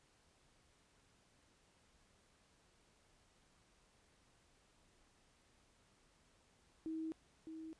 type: tone with echo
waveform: sine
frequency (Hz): 320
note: D#4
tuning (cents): +49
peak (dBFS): -40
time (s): 6.86-7.12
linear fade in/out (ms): 0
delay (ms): 610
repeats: 1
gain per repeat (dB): -7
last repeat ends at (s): 7.73
effects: pink hiss -72 dBFS RMS until 7.79 s + resampled to 22050 Hz